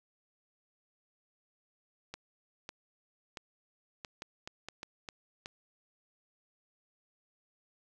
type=clicks; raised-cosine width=0.2 ms; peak=-24 dBFS; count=10; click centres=2.14 / 2.691 / 3.372 / 4.048 / 4.221 / 4.475 / 4.686 / 4.831 / 5.088 / 5.459 s; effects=none